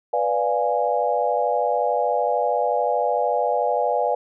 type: chord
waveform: sine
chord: B diminished seventh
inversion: none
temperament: equal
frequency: 493.9 / 587.3 / 698.5 / 830.6 Hz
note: B4 / D5 / F5 / Ab5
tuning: 0 / 0 / 0 / 0 cents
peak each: -24 dBFS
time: 0.13-4.15 s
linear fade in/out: 5 ms
effects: none